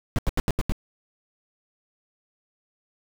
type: noise bursts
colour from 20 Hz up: brown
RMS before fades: -21 dBFS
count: 6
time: 0.16-0.721 s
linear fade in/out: 0 ms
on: 26 ms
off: 81 ms
effects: none